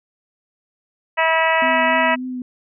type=harmonic tone; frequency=323.9 Hz; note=E4; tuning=30 cents flat; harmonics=2 / 3 / 4 / 5 / 6 / 7 / 8 / 9; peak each=-20 / -19 / -25 / -26 / -20 / -28 / -24 / -31 dBFS; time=1.17-2.16 s; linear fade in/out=20 ms
type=tone with vibrato; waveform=sine; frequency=252.6 Hz; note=B3; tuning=39 cents sharp; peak=-24 dBFS; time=1.62-2.42 s; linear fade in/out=2 ms; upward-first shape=triangle; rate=3.5 Hz; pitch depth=26 cents each way
effects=none